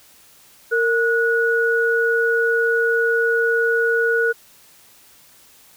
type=tone pair together; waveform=sine; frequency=460.5 / 1462 Hz; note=A#4 / F#6; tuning=-21 / -21 cents; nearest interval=octave + minor sixth; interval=2000 cents; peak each=-18 dBFS; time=0.71-4.33 s; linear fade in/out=20 ms; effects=white hiss -50 dBFS RMS until 5.76 s